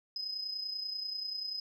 sine tone with amplitude modulation, 5050 Hz, D#8, 25 cents sharp, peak -32 dBFS, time 0.16-1.6 s, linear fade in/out 2 ms, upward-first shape sine, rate 30.3 Hz, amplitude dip 60%, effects tanh soft clip ceiling -29 dBFS

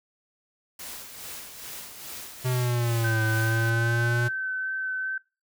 white noise with tremolo, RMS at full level -38 dBFS, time 0.79-3.7 s, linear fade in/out 5 ms, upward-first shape sine, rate 2.4 Hz, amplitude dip 50%
square exponential two-way sweep, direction down then up, 128 to 110 to 120.6 Hz, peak -24 dBFS, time 2.44-4.29 s, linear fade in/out 20 ms, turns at 3.24 s
sine tone with vibrato, 1532 Hz, G6, 40 cents flat, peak -27 dBFS, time 3.04-5.18 s, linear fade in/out 5 ms, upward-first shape sine, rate 2.5 Hz, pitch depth 12 cents each way
effects noise-tail reverb RT60 0.3 s tail -23 dB re dry

